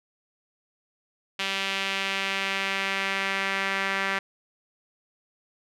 sawtooth tone with band-pass filter sweep, 194.6 Hz, G3, 12 cents flat, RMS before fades -28 dBFS, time 1.39-4.19 s, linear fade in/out 5 ms, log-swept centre 2900 to 1900 Hz, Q 1.9, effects none

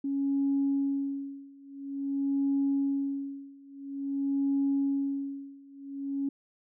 sine tone with tremolo, 277.2 Hz, C#4, in tune, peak -23 dBFS, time 0.04-6.29 s, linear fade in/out 5 ms, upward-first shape sine, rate 0.49 Hz, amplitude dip 95%, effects tanh soft clip ceiling -19 dBFS

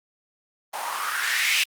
blue noise with band-pass filter sweep, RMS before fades -25 dBFS, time 0.73-1.64 s, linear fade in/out 10 ms, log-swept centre 790 to 2700 Hz, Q 3.8, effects Opus 32 kbps

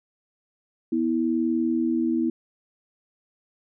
sine tone pair together, 244.8 / 325.4 Hz, B3 / E4, -15 / -22 cents, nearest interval perfect fourth, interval 493 cents, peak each -24 / -23 dBFS, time 0.92-2.3 s, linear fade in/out 5 ms, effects none

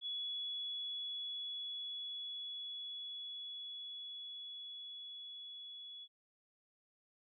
sine tone with level ramp, 3389 Hz, G#7, 34 cents sharp, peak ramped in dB -38 to -48 dBFS, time 0.01-6.08 s, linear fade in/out 50 ms, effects none

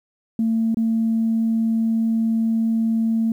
sine tone with dropouts, 225.4 Hz, A3, 42 cents sharp, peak -16 dBFS, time 0.39-3.32 s, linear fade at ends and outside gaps 2 ms, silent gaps 0.745-0.77 s, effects tanh soft clip ceiling -12 dBFS + 9-bit

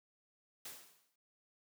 white noise with exponential decay, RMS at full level -45 dBFS, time 0.65-1.16 s, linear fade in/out 5 ms, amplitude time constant 110 ms, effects noise-tail reverb RT60 0.2 s tail -25 dB re dry + high-pass 150 Hz 12 dB/octave

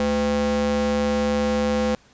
square ring-modulated tone, 144.5 Hz, D3, 28 cents flat, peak -17 dBFS, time 0-1.95 s, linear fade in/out 2 ms, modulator 362 Hz, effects pink hiss -55 dBFS RMS until 2.13 s + resampled to 16000 Hz

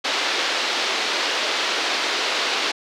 white band-pass noise, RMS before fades -23 dBFS, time 0.04-2.72 s, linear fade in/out 10 ms, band 310 to 4600 Hz, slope 24 dB/octave, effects none

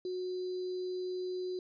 sine tone with sample-and-hold, 366.2 Hz, F#4, 18 cents flat, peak -34 dBFS, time 0.05-1.59 s, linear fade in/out 2 ms, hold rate 4410 Hz, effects resampled to 11025 Hz

